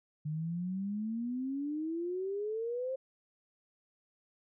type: exponential sweep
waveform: sine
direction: up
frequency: 149.3 to 534 Hz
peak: -33 dBFS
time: 0.25-2.96 s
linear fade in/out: 10 ms
effects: none